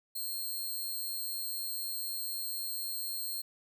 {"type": "tone", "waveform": "5% pulse", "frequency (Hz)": 4228, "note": "C8", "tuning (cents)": 17, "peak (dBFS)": -28, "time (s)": [0.15, 3.42], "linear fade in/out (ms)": 10, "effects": []}